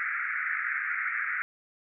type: band-pass noise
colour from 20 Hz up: white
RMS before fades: -31 dBFS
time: 0-1.42 s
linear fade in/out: 0 ms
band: 1300 to 2200 Hz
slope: 96 dB/octave
effects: none